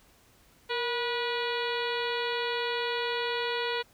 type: harmonic tone with a mistuned harmonic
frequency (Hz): 485.8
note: B4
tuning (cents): -29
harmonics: 1 / 2 / 3 / 4 / 5 / 6 / 7 / 8 / 9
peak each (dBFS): -32 / -35 / -37 / -38 / -39 / -40 / -40 / -41 / -42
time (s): 0.69-3.83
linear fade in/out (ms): 20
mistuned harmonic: 1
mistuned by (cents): -56
effects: pink hiss -61 dBFS RMS until 3.93 s